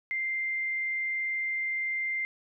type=tone; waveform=sine; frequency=2093 Hz; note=C7; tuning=in tune; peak=-28 dBFS; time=0.11-2.25 s; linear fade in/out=0 ms; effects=none